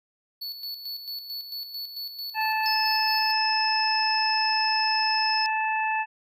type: tone with tremolo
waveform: square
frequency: 4435 Hz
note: C#8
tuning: in tune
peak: -32 dBFS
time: 0.41-3.32 s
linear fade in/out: 10 ms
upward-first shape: square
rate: 4.5 Hz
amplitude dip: 55%
type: harmonic tone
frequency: 874 Hz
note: A5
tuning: 12 cents flat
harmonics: 1 / 2 / 3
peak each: -25 / -30 / -30 dBFS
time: 2.34-6.06 s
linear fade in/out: 50 ms
type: tone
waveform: sine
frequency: 5190 Hz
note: E8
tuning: 28 cents flat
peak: -25 dBFS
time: 2.66-5.46 s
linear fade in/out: 0 ms
effects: none